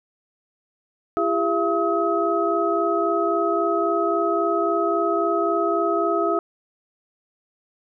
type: tone cluster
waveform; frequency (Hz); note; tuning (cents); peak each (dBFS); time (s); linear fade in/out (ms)
sine; 337.8 / 401.5 / 676 / 1274; E4 / G4 / E5 / D#6; +42 / +41 / +43 / +41; -24; 1.17-6.39; 0
effects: none